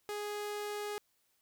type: tone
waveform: sawtooth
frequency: 415.3 Hz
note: G#4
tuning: in tune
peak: -33 dBFS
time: 0.09-0.98 s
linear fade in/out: 0 ms
effects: white hiss -75 dBFS RMS until 1.41 s